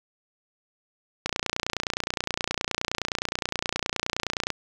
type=click train; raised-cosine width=0.2 ms; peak=-8 dBFS; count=97; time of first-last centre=1.26-4.503 s; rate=29.6 Hz; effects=none